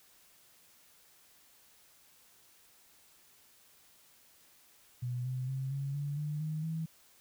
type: tone with pitch steps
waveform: sine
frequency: 123.47 / 128.27 / 133.25 / 138.43 / 143.81 / 149.4 / 155.2 / 161.23 Hz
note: B2 / C3 / C3 / C#3 / D3 / D3 / D#3 / E3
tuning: 0 / -34 / +32 / -2 / -36 / +30 / -4 / -38 cents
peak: -33 dBFS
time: 5.02-6.86 s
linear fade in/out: 10 ms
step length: 230 ms
effects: white hiss -63 dBFS RMS until 7.2 s